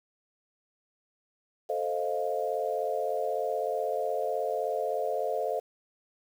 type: chord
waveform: sine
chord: F dominant seventh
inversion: first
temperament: equal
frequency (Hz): 440 / 523.3 / 622.3 / 698.5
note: A4 / C5 / Eb5 / F5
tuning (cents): 0 / 0 / 0 / 0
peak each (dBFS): -33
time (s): 1.69-5.6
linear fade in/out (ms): 10
effects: 9-bit